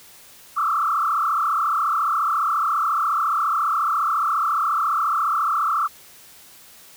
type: tone with frequency modulation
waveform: sine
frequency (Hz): 1244.5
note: D#6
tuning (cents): 0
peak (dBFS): -18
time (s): 0.56-5.88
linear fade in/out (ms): 20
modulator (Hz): 34.4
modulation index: 3.4
effects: white hiss -47 dBFS RMS until 6.96 s